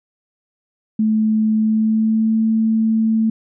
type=tone with pitch glide; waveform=sine; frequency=217.5 to 221.9 Hz; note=A3 to A3; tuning=-20 to +15 cents; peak=-13 dBFS; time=0.99-3.3 s; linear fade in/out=5 ms; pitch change=+35 cents; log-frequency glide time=1.56-2.39 s; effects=none